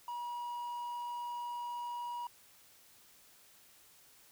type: tone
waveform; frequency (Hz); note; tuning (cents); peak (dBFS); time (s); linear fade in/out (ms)
triangle; 961; B5; -48; -36; 0.08-2.27; 2
effects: white hiss -62 dBFS RMS until 4.31 s